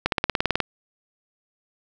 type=accelerating click train; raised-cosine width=0.3 ms; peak=-4 dBFS; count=11; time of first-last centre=0.06-0.603 s; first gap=62 ms; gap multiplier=0.97; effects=none